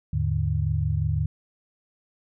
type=tone cluster; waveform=sine; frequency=79.5 / 105.3 / 147.9 Hz; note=D#2 / G#2 / D3; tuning=+38 / +24 / +13 cents; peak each=-26 dBFS; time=0.13-1.26 s; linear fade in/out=5 ms; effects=none